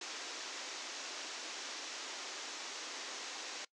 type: band-pass noise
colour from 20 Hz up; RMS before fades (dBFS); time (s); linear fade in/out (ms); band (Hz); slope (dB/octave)
white; -45; 0.01-3.65; 5; 260 to 6800; 48
effects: noise-tail reverb RT60 0.1 s tail -21 dB re dry